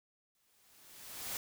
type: noise with exponential growth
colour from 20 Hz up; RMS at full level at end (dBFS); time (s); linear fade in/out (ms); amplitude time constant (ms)
white; -38; 0.35-1.37; 1; 220
effects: none